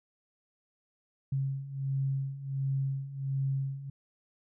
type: beating tone pair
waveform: sine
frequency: 135.1 / 136.5 Hz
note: C#3 / C#3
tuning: -44 / -26 cents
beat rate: 1.4 Hz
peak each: -35 / -31 dBFS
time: 1.32-3.9 s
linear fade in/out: 5 ms
effects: none